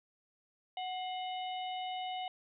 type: harmonic tone with a mistuned harmonic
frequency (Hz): 740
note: F#5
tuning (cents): 0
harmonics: 1 / 3 / 4 / 5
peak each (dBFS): -37 / -49 / -45 / -50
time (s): 0.77-2.28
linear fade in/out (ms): 2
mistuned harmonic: 3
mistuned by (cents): -78
effects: none